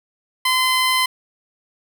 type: tone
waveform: 15% pulse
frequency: 1028 Hz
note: C6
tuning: 31 cents flat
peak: -9 dBFS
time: 0.45-1.06 s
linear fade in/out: 5 ms
effects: none